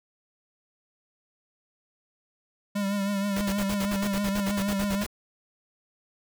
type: tone with vibrato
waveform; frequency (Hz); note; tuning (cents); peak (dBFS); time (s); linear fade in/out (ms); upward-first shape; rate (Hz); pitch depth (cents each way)
square; 200; G3; +35; -26; 2.75-5.04; 10; triangle; 6.3; 53
type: noise bursts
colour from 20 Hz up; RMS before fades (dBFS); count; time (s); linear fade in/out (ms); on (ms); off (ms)
pink; -33; 16; 3.36-5.065; 5; 55; 55
effects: none